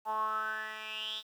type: tone with band-pass filter sweep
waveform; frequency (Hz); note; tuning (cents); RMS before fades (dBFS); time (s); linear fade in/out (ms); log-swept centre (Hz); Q
10% pulse; 216.7; A3; -26; -36; 0.05-1.23; 50; 880 to 3800; 8.1
effects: 10-bit